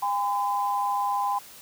sine tone pair together, 809 / 1017 Hz, G#5 / C6, -46 / -50 cents, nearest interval major third, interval 396 cents, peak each -26 dBFS, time 0.02-1.39 s, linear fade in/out 10 ms, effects white hiss -47 dBFS RMS until 1.61 s

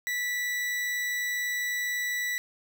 40% pulse tone, 1962 Hz, B6, 12 cents flat, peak -27 dBFS, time 0.07-2.38 s, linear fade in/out 0 ms, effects 11-bit

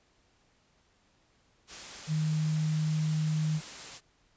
sine tone in noise, 155.56 Hz, D#3, in tune, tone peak -26 dBFS, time 2.07-3.61 s, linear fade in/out 50 ms, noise white, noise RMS -43 dBFS, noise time 1.67-4.01 s, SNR +14 dB, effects pink hiss -68 dBFS RMS until 4.36 s + resampled to 16000 Hz

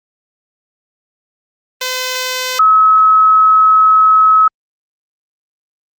5% pulse / sine tone pair in turn, 510 / 1285.1 Hz, C5 / E6, -44 / -44 cents, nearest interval octave + major third, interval 1600 cents, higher second, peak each -5 dBFS, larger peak neither, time 1.81-2.59 / 2.59-4.48 s, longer second, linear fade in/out 5 ms, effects Opus 32 kbps

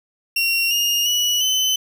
30% pulse tone with pitch steps, 2743 / 2838 / 2936 / 3038 Hz, F7 / F7 / F#7 / F#7, -32 / +27 / -14 / +45 cents, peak -14 dBFS, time 0.36-1.76 s, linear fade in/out 5 ms, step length 350 ms, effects none

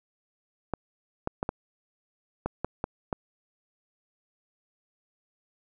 clicks, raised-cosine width 1 ms, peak -14 dBFS, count 8, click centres 0.737 / 1.274 / 1.429 / 1.491 / 2.46 / 2.646 / 2.841 / 3.128 s, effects none

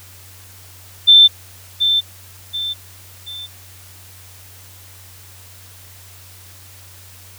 sine tone with echo, 3552 Hz, A7, 16 cents sharp, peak -4 dBFS, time 1.07-1.28 s, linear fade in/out 20 ms, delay 730 ms, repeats 3, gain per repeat -8 dB, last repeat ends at 3.47 s, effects added 93 Hz sine -43 dBFS peak until 7.38 s + white hiss -43 dBFS RMS until 7.38 s

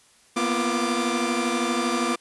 sawtooth tone cluster, 236.5 / 249.1 / 343.8 / 1183 Hz, A#3 / B3 / F4 / D6, +25 / +15 / -27 / +12 cents, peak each -24 dBFS, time 0.36-2.16 s, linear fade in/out 10 ms, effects white hiss -57 dBFS RMS until 2.2 s + resampled to 24000 Hz

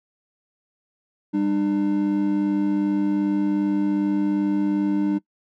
triangle tone pair together, 198.1 / 300.7 Hz, G3 / D4, +18 / +41 cents, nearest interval perfect fifth, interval 723 cents, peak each -22 / -18 dBFS, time 1.33-5.19 s, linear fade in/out 20 ms, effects noise-tail reverb RT60 0.1 s tail -22 dB re dry

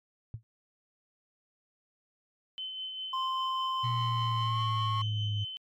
sine tone with exponential decay, 112.8 Hz, A2, 44 cents sharp, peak -31 dBFS, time 0.34-0.43 s, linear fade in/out 0 ms, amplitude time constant 19 ms
sine tone with tremolo, 3057 Hz, G7, 44 cents flat, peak -34 dBFS, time 2.58-5.57 s, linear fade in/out 0 ms, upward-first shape sine, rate 5 Hz, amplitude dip 35%
triangle tone with pitch glide, 1046.5 to 1090.9 Hz, C6 to C#6, 0 to -28 cents, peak -27 dBFS, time 3.13-5.02 s, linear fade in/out 5 ms, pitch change +72 cents, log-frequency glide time 4.36-4.61 s
sine exponential sweep, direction down, 120.7 to 103.4 Hz, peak -28 dBFS, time 3.83-5.45 s, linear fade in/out 20 ms
effects tanh soft clip ceiling -22 dBFS + MP3 96 kbps

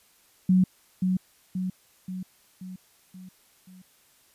sine tone with echo, 185 Hz, F#3, in tune, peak -16 dBFS, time 0.49-0.64 s, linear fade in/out 5 ms, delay 530 ms, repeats 6, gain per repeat -5 dB, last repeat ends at 3.82 s, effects white hiss -61 dBFS RMS until 4.34 s + resampled to 32000 Hz

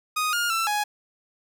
sawtooth tone with pitch steps, 1244 / 1417 / 1337 / 834 Hz, D#6 / F6 / E6 / G#5, -1 / +25 / +24 / +7 cents, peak -19 dBFS, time 0.16-0.84 s, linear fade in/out 10 ms, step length 170 ms, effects none

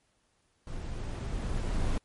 brown noise with level ramp, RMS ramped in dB -38 to -28 dBFS, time 0.67-1.98 s, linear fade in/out 2 ms, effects pink hiss -72 dBFS RMS until 2.04 s + MP3 48 kbps

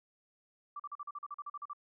sine tone bursts, 1167 Hz, D6, 11 cents flat, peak -39 dBFS, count 13, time 0.76-1.733 s, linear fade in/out 5 ms, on 37 ms, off 41 ms, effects none

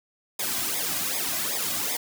white noise with flanger, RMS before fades -28 dBFS, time 0.39-1.97 s, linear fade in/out 5 ms, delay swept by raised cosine 0.68 to 2.28 ms, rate 2.6 Hz, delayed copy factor -1, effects none

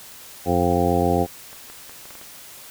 harmonic tone, 87.6 Hz, F2, 6 cents sharp, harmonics 1 / 2 / 3 / 4 / 5 / 6 / 8 / 9, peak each -25 / -25 / -25 / -25 / -25 / -25 / -25 / -25 dBFS, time 0.45-1.27 s, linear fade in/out 50 ms
clicks, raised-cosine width 0.5 ms, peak -27 dBFS, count 7, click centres 1.53 / 1.7 / 1.895 / 2.055 / 2.107 / 2.153 / 2.214 s
effects white hiss -42 dBFS RMS until 2.7 s

